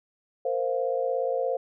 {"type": "chord", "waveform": "sine", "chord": "Bb suspended second", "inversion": "none", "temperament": "equal", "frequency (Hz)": [466.2, 523.3, 698.5], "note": ["Bb4", "C5", "F5"], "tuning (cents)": [0, 0, 0], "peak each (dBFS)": [-30, -26, -32], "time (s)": [0.45, 1.57], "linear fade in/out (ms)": 5, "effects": []}